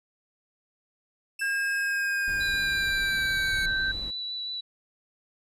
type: linear sweep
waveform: sawtooth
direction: down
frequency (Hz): 2655 to 2217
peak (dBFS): -31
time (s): 1.39-3.66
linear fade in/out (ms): 5
type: tone with pitch glide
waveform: sine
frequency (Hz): 1616 to 1558.3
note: G#6 to G6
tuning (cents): -48 to -11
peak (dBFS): -25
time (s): 1.41-3.92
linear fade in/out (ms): 10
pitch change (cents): -63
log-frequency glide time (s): 1.81-3.55
type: noise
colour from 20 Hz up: brown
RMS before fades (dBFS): -39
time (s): 2.27-4.11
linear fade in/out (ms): 10
type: tone with vibrato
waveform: sine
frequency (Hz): 3951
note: B7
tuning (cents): 0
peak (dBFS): -31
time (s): 2.4-4.61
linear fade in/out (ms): 10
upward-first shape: triangle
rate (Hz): 5.8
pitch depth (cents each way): 13
effects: resampled to 32000 Hz